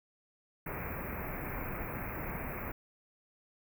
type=band-stop noise; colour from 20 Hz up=pink; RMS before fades=-39 dBFS; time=0.66-2.72 s; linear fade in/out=5 ms; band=2500 to 13000 Hz; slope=96 dB/octave; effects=none